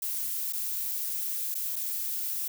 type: noise with dropouts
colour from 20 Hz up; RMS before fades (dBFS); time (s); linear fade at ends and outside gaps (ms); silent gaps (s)
violet; -32; 0.02-2.48; 5; 0.526-0.532 / 1.544-1.551 / 1.759-1.762
effects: none